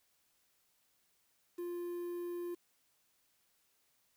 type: tone with quantisation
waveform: triangle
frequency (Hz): 349.2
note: F4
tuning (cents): 0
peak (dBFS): -36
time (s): 1.58-2.55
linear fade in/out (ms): 10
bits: 10
effects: white hiss -75 dBFS RMS until 4.16 s